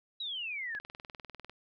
sine exponential sweep, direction down, 3951 to 1625 Hz, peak -35 dBFS, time 0.2-0.79 s, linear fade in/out 5 ms
click train, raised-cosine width 0.3 ms, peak -29 dBFS, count 16, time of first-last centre 0.75-1.496 s, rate 20.1 Hz
effects none

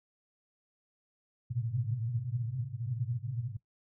pink band-pass noise, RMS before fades -35 dBFS, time 1.5-3.57 s, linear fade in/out 10 ms, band 110 to 130 Hz, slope 96 dB/octave, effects noise-tail reverb RT60 0.1 s tail -18 dB re dry

